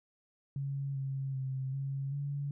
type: tone with pitch steps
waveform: sine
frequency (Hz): 138.6 / 135.5 / 132.4 / 137 / 142.1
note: C#3 / C#3 / C3 / C#3 / C#3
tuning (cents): 0 / -39 / +21 / -20 / +43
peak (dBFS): -33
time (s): 0.56-2.51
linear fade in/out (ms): 2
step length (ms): 390
effects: none